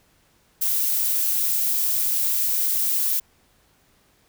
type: noise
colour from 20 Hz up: violet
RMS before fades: -22 dBFS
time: 0.61-3.2 s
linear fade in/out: 10 ms
effects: pink hiss -61 dBFS RMS until 4.28 s